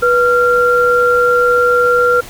sine tone pair together, 488.9 / 1381.9 Hz, B4 / F6, -18 / -19 cents, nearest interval octave + tritone, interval 1799 cents, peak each -11 dBFS, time 0.02-2.21 s, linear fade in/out 10 ms, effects pink hiss -33 dBFS RMS until 2.29 s

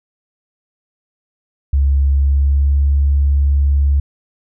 sine tone with pitch glide, 69.3 to 70.43 Hz, C#2 to C#2, 0 to +28 cents, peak -9 dBFS, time 1.73-4 s, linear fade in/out 5 ms, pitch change +28 cents, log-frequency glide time 2.14-2.8 s, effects tanh soft clip ceiling -5 dBFS

